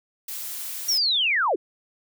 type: noise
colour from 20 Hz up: blue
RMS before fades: -33 dBFS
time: 0.28-0.98 s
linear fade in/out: 5 ms
type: linear sweep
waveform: sine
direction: down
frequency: 5790 to 294.7 Hz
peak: -19 dBFS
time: 0.88-1.56 s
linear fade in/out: 10 ms
effects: none